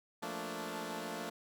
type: chord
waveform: 10% pulse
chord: Bb major seventh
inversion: second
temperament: equal with one note detuned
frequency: 174.61 / 220 / 233.1 / 291.5 Hz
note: F3 / A3 / Bb3 / D4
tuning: 0 / 0 / 0 / -13 cents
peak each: -37 / -35 / -39 / -36 dBFS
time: 0.22-1.3 s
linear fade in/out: 10 ms
effects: none